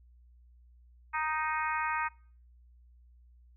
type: harmonic tone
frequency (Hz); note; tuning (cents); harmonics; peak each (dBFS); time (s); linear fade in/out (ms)
311.1; D#4; 0; 3 / 4 / 5 / 6 / 7 / 8; -33 / -35 / -37 / -39 / -40 / -41; 1.13-2.09; 20
effects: noise-tail reverb RT60 0.5 s tail -26 dB re dry + added 60 Hz sine -56 dBFS peak until 3.56 s